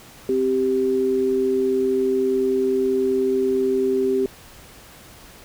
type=tone pair together; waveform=sine; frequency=260.8 / 390.8 Hz; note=C4 / G4; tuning=-5 / -5 cents; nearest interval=perfect fifth; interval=700 cents; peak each=-24 / -18 dBFS; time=0.29-4.26 s; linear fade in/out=2 ms; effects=pink hiss -45 dBFS RMS until 5.44 s